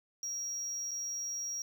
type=tone with dropouts; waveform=triangle; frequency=5660 Hz; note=F8; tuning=22 cents sharp; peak=-34 dBFS; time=0.23-1.62 s; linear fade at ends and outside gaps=1 ms; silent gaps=0.91-0.914 s; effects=10-bit